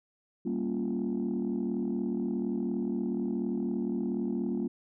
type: chord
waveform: sine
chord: G half-diminished seventh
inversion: none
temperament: equal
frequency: 196 / 233.1 / 277.2 / 349.2 Hz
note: G3 / Bb3 / Db4 / F4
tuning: 0 / 0 / 0 / 0 cents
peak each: -33 / -31 / -35 / -34 dBFS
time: 0.45-4.68 s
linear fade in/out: 10 ms
effects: tanh soft clip ceiling -23 dBFS